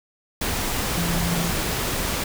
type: tone in noise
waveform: sine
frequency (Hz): 170.4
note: F3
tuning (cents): -42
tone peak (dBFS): -24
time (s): 0.97-1.51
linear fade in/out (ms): 5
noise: pink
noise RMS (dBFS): -25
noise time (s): 0.41-2.24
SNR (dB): -2
effects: none